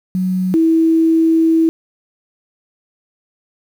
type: tone pair in turn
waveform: sine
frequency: 185 / 325.3 Hz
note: F#3 / E4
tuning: 0 / -23 cents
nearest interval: minor seventh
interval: 977 cents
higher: second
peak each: -14 / -9 dBFS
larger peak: second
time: 0.15-0.54 / 0.54-1.69 s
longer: second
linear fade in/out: 0 ms
effects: 7-bit